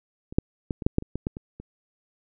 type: clicks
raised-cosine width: 3 ms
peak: -25 / -6 / -14 / -20 / -6 / -7 / -23 / -16 / -13 / -23 / -26 dBFS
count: 11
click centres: 0.325 / 0.385 / 0.708 / 0.822 / 0.865 / 0.984 / 1.024 / 1.156 / 1.269 / 1.369 / 1.6 s
effects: none